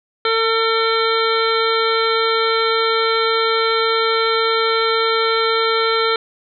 harmonic tone, 450.9 Hz, A4, 42 cents sharp, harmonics 1 / 2 / 3 / 4 / 5 / 7 / 8 / 9, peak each -18 / -28 / -19 / -29 / -25 / -26 / -29 / -25 dBFS, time 0.25-6.16 s, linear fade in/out 2 ms, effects none

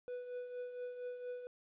triangle tone with tremolo, 493.9 Hz, B4, in tune, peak -37 dBFS, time 0.08-1.47 s, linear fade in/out 0 ms, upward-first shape triangle, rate 4.3 Hz, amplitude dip 60%, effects resampled to 8000 Hz + 13-bit

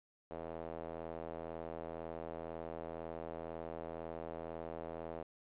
square tone with band-pass filter, 41 Hz, E1, 9 cents flat, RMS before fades -45 dBFS, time 0.31-5.23 s, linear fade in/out 0 ms, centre 580 Hz, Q 2, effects resampled to 8000 Hz + 11-bit

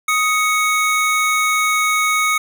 square tone pair together, 1251.8 / 2217 Hz, D#6 / C#7, +10 / 0 cents, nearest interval minor seventh, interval 990 cents, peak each -18 dBFS, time 0.08-2.38 s, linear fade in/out 5 ms, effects none

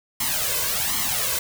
white noise with flanger, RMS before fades -24 dBFS, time 0.2-1.39 s, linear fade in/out 5 ms, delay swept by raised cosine 0.95 to 1.95 ms, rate 1.3 Hz, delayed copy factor +0.8, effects none

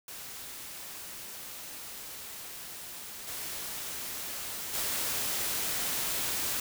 white noise with level steps, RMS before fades -43 / -38 / -32 dBFS, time 0.08-6.6 s, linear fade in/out 2 ms, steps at 3.27 / 4.73 s, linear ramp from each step 20 ms, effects none

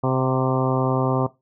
harmonic tone with a mistuned harmonic, 130.6 Hz, C3, 3 cents flat, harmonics 1 / 2 / 3 / 4 / 5 / 6 / 7 / 8 / 9, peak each -22 / -25 / -27 / -28 / -29 / -30 / -30 / -31 / -32 dBFS, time 0.03-1.27 s, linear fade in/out 10 ms, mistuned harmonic 6, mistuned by -36 cents, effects noise-tail reverb RT60 0.2 s tail -17 dB re dry

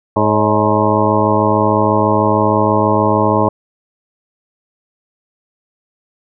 harmonic tone with a mistuned harmonic, 106.3 Hz, G#2, 41 cents sharp, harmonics 1 / 2 / 3 / 4 / 5 / 6 / 8 / 9 / 10, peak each -19 / -19 / -19 / -19 / -19 / -19 / -19 / -19 / -19 dBFS, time 0.16-3.49 s, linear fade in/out 5 ms, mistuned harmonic 5, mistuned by +60 cents, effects none

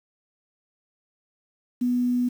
sine tone with quantisation, 246.2 Hz, B3, 5 cents flat, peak -20 dBFS, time 1.81-2.29 s, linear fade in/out 10 ms, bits 8, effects none

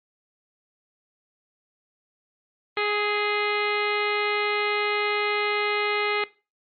harmonic tone with a mistuned harmonic, 415.3 Hz, G#4, in tune, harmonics 1 / 2 / 3 / 4 / 5 / 6 / 7 / 8 / 9 / 10, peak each -27 / -32 / -30 / -36 / -29 / -33 / -38 / -38 / -41 / -38 dBFS, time 2.77-6.24 s, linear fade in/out 2 ms, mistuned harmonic 3, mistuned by +18 cents, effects noise-tail reverb RT60 0.3 s tail -19 dB re dry + Opus 24 kbps

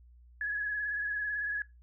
sine tone with vibrato, 1685 Hz, G#6, 25 cents sharp, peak -30 dBFS, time 0.41-1.62 s, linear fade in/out 2 ms, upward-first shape sine, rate 18 Hz, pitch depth 32 cents each way, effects noise-tail reverb RT60 0.2 s tail -19 dB re dry + added 60 Hz sine -54 dBFS peak until 1.82 s

